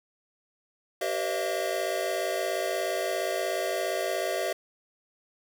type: tone cluster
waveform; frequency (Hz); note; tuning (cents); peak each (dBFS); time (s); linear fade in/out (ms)
square; 385.2 / 478.3 / 534 / 620 / 677; G4 / A#4 / C5 / D#5 / E5; -30 / +44 / +35 / -6 / +46; -35 / -38 / -36 / -33 / -33; 1.01-4.53; 5
effects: none